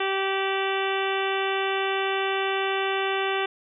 harmonic tone with a mistuned harmonic, 387.7 Hz, G4, 19 cents flat, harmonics 1 / 2 / 3 / 4 / 5 / 6 / 7 / 8 / 9, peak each -27 / -30 / -32 / -33 / -34 / -35 / -35 / -36 / -37 dBFS, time 0-3.46 s, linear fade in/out 5 ms, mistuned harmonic 8, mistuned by -53 cents, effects none

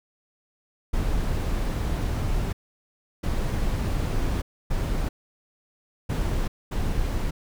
brown noise bursts at uneven times, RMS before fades -25 dBFS, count 5, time 0.93-2.53 / 3.23-4.42 / 4.7-5.09 / 6.09-6.48 / 6.71-7.31 s, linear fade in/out 10 ms, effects none

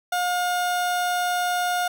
30% pulse tone, 715 Hz, F5, 41 cents sharp, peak -19 dBFS, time 0.12-1.88 s, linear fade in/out 5 ms, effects none

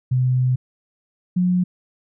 sine tone pair in turn, 127.3 / 180.42 Hz, C3 / F#3, -47 / -43 cents, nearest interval tritone, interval 604 cents, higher second, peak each -15 dBFS, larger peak neither, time 0.11-0.56 / 1.36-1.64 s, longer first, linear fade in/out 10 ms, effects none

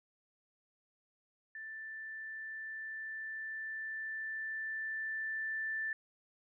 sine tone with level ramp, 1767 Hz, A6, 7 cents sharp, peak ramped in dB -43 to -34 dBFS, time 1.55-5.93 s, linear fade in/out 2 ms, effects none

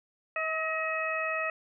harmonic tone with a mistuned harmonic, 639 Hz, D#5, 46 cents sharp, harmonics 1 / 2 / 3 / 4, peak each -34 / -34 / -34 / -34 dBFS, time 0.36-1.5 s, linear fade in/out 2 ms, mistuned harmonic 3, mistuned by -23 cents, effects none

